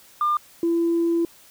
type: tone pair in turn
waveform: sine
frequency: 1200 / 336.7 Hz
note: D6 / E4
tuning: +37 / +37 cents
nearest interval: octave + minor seventh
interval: 2200 cents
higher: first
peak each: -17 dBFS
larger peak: neither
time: 0.21-0.37 / 0.63-1.25 s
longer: second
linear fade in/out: 2 ms
effects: tanh soft clip ceiling -14 dBFS + white hiss -51 dBFS RMS until 1.5 s